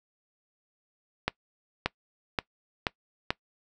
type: accelerating click train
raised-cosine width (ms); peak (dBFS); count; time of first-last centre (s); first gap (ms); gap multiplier
0.3; -9; 5; 1.28-3.305; 580; 0.91
effects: noise-tail reverb RT60 0.1 s tail -22 dB re dry